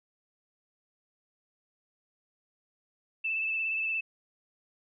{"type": "tone with vibrato", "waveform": "sine", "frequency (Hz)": 2637, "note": "E7", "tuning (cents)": 0, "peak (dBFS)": -28, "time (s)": [3.24, 4.01], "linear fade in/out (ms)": 10, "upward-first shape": "sine", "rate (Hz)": 17, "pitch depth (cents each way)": 23, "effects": []}